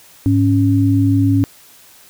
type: tone pair together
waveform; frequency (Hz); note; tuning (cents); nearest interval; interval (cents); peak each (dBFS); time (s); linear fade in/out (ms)
sine; 104.46 / 277.2; G#2 / C#4; +11 / 0; octave + perfect fourth; 1689; -13; 0.26-1.44; 0
effects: white hiss -45 dBFS RMS until 2.09 s